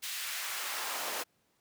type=noise with high-pass filter sweep; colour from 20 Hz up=pink; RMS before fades=-37 dBFS; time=0.02-1.24 s; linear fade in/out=20 ms; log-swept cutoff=2600 to 510 Hz; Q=0.96; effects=pink hiss -73 dBFS RMS until 1.6 s + high-pass 100 Hz 12 dB/octave